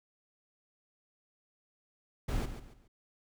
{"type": "noise with echo", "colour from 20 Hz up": "brown", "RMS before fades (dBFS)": -32, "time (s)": [2.28, 2.46], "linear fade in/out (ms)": 10, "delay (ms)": 140, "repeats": 3, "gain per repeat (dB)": -10, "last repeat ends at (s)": 2.88, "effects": []}